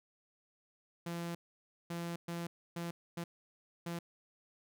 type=tone bursts at uneven times; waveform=sawtooth; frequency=170.5 Hz; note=F3; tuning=41 cents flat; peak=-34 dBFS; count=6; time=1.06-1.35 / 1.9-2.16 / 2.28-2.47 / 2.76-2.91 / 3.17-3.24 / 3.86-3.99 s; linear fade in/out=5 ms; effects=none